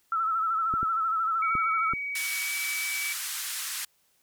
sine tone with vibrato, 1318.5 Hz, E6, in tune, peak -24 dBFS, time 0.12-1.93 s, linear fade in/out 2 ms, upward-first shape sine, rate 13 Hz, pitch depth 54 cents each way
clicks, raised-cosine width 3 ms, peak -23 dBFS, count 4, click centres 0.739 / 0.83 / 1.553 / 1.936 s
sine tone with pitch glide, 2263 to 2291 Hz, C#7 to D7, +35 to -44 cents, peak -30 dBFS, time 1.42-3.13 s, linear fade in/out 5 ms, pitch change +21 cents, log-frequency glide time 2.43-2.51 s
white band-pass noise, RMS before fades -34 dBFS, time 2.15-3.85 s, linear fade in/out 5 ms, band 1200 to 13000 Hz, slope 24 dB/octave
effects white hiss -68 dBFS RMS until 4.22 s

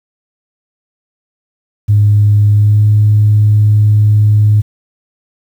sine tone with pitch glide, 103.83 to 105.46 Hz, G#2 to G#2, 0 to +27 cents, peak -4 dBFS, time 1.88-4.62 s, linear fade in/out 20 ms, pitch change +27 cents, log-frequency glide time 2.52-2.84 s, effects tanh soft clip ceiling 0 dBFS + 7-bit

